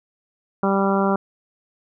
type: harmonic tone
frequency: 196 Hz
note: G3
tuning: in tune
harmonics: 1 / 2 / 3 / 4 / 5 / 6 / 7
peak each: -20 / -23 / -25 / -26 / -27 / -28 / -28 dBFS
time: 0.63-1.16 s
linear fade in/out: 2 ms
effects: none